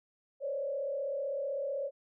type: tone with frequency modulation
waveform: sine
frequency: 557 Hz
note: C#5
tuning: 8 cents sharp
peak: -32 dBFS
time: 0.4-1.91 s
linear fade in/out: 50 ms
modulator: 35.8 Hz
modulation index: 0.96
effects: none